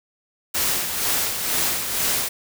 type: noise with tremolo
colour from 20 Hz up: white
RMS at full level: -21 dBFS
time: 0.54-2.29 s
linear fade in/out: 10 ms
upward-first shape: sine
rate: 2.1 Hz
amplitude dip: 50%
effects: none